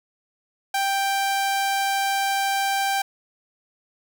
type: tone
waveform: sawtooth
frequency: 786 Hz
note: G5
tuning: 4 cents sharp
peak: -17 dBFS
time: 0.74-3.02 s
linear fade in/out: 5 ms
effects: none